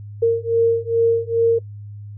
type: beating tone pair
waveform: sine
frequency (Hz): 459.5 / 461.9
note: A#4 / A#4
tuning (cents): -25 / -16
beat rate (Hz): 2.4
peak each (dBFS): -17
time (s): 0.22-1.59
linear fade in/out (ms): 10
effects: noise-tail reverb RT60 0.1 s tail -22 dB re dry + added 103 Hz sine -32 dBFS peak until 2.17 s